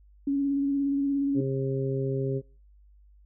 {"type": "tone with vibrato", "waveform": "sine", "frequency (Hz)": 279.1, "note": "C#4", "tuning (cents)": 12, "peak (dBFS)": -23, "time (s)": [0.27, 1.41], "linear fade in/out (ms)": 5, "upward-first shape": "square", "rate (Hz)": 17, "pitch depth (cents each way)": 17}
{"type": "harmonic tone", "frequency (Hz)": 134.3, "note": "C3", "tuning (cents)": 46, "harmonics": [1, 2, 3, 4], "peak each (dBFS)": [-28, -35, -30, -38], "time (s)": [1.34, 2.42], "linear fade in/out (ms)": 50}
{"effects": ["noise-tail reverb RT60 0.4 s tail -25 dB re dry", "added 50 Hz sine -53 dBFS peak until 3.25 s"]}